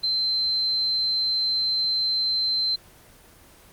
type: tone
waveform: sine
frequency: 4100 Hz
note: C8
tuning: 36 cents flat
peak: -21 dBFS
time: 0.03-2.76 s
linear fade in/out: 10 ms
effects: pink hiss -51 dBFS RMS until 3.72 s + Opus 24 kbps